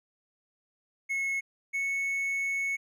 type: tone pair in turn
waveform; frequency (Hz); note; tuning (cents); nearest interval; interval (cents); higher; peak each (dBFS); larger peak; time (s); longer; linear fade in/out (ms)
triangle; 2184 / 2207; C#7 / C#7; -26 / -8; unison; 18; second; -26; neither; 1.09-1.41 / 1.73-2.77; second; 20
effects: none